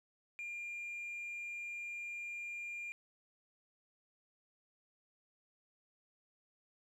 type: tone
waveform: sine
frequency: 2400 Hz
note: D7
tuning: 37 cents sharp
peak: -39 dBFS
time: 0.39-2.92 s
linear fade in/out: 0 ms
effects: tanh soft clip ceiling -39 dBFS + 12-bit